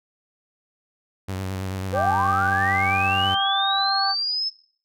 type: tone with vibrato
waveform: sawtooth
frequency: 94.8 Hz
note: F#2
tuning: 43 cents sharp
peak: -23 dBFS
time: 1.28-3.35 s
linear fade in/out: 10 ms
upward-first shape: sine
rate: 9.2 Hz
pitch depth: 36 cents each way
type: linear sweep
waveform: sine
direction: up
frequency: 473.1 to 5274 Hz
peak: -22 dBFS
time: 1.92-4.5 s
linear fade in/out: 20 ms
type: harmonic tone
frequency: 392 Hz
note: G4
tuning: in tune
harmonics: 2 / 3 / 4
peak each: -23 / -27 / -29 dBFS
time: 1.93-4.15 s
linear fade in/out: 50 ms
effects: noise-tail reverb RT60 0.5 s tail -19 dB re dry